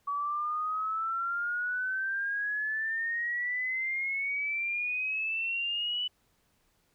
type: exponential sweep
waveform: sine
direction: up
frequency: 1133 to 2986 Hz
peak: -29 dBFS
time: 0.07-6.08 s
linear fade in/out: 10 ms
effects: pink hiss -71 dBFS RMS until 6.94 s